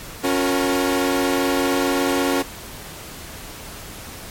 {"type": "chord", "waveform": "sawtooth", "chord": "F# major", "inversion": "second", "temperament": "equal with one note detuned", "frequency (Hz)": [277.2, 361.3, 466.2], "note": ["C#4", "F#4", "A#4"], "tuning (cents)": [0, -41, 0], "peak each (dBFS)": [-16, -19, -21], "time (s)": [0.23, 2.43], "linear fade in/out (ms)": 20, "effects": ["pink hiss -36 dBFS RMS until 4.3 s", "MP3 64 kbps"]}